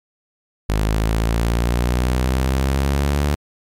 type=exponential sweep; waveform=sawtooth; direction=up; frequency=52 to 73.42 Hz; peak=-12 dBFS; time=0.69-3.35 s; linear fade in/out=0 ms; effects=MP3 96 kbps